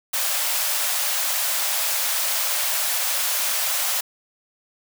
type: high-pass noise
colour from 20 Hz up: white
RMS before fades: -23 dBFS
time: 0.13-4.01 s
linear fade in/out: 10 ms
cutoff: 530 Hz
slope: 96 dB/octave
effects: none